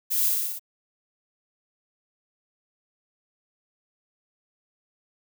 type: noise with echo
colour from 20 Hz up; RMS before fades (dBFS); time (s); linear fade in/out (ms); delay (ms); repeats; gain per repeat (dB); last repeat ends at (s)
violet; -25; 0.1-0.3; 20; 59; 5; -2; 0.595
effects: none